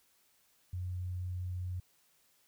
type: tone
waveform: sine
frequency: 90.5 Hz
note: F#2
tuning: 38 cents flat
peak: -35 dBFS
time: 0.73-1.8 s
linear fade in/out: 5 ms
effects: white hiss -70 dBFS RMS until 2.47 s